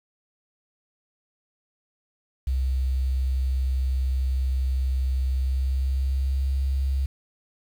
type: tone with pitch glide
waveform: sine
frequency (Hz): 65.2 to 67.46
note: C2 to C#2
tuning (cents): -5 to -46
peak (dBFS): -21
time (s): 2.47-7.06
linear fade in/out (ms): 5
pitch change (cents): +59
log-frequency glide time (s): 5.26-6.52
effects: 8-bit